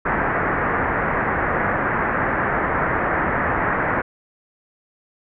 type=low-pass noise; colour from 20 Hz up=white; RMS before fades=-21 dBFS; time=0.05-4.02 s; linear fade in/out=10 ms; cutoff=1900 Hz; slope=48 dB/octave; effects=none